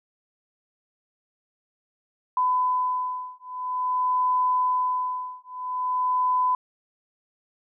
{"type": "beating tone pair", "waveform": "sine", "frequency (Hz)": [1005, 1005.49], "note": ["B5", "B5"], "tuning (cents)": [30, 31], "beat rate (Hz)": 0.49, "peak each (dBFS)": -25, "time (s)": [2.37, 6.55], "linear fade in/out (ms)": 2, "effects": []}